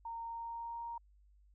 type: tone with pitch glide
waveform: sine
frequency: 922 to 933.8 Hz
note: A#5 to A#5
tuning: -19 to +3 cents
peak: -40 dBFS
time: 0.05-0.98 s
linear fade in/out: 5 ms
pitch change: +22 cents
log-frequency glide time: 0.22-0.83 s
effects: added 50 Hz sine -62 dBFS peak until 1.54 s